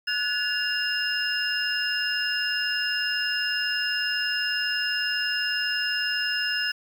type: tone cluster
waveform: sine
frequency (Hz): 1476 / 1708 / 2802 / 5130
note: F#6 / G#6 / F7 / E8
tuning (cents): -5 / +48 / +5 / -48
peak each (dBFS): -29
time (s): 0.07-6.72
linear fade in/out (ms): 10
effects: tanh soft clip ceiling -13 dBFS + 8-bit